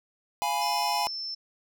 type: chord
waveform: square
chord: F diminished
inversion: none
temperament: equal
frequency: 698.5 / 830.6 / 987.8 Hz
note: F5 / Ab5 / Cb6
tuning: 0 / 0 / 0 cents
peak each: -34 / -29 / -31 dBFS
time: 0.42-1.07 s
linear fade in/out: 0 ms
type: tone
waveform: sine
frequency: 5320 Hz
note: E8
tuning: 15 cents sharp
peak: -32 dBFS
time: 0.61-1.35 s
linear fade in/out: 10 ms
effects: none